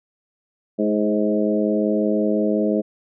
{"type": "harmonic tone with a mistuned harmonic", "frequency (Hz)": 105.6, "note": "G#2", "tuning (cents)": 29, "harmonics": [2, 3, 4, 5, 6], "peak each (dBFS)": [-21, -23, -24, -25, -26], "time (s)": [0.78, 2.82], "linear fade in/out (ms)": 20, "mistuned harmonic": 4, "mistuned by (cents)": -19, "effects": []}